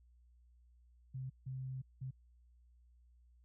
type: tone bursts at uneven times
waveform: sine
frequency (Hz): 130.81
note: C3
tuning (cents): 0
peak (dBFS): -40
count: 3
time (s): 1.14-1.3 / 1.46-1.82 / 2.01-2.11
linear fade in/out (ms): 10
effects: added 60 Hz sine -63 dBFS peak until 3.44 s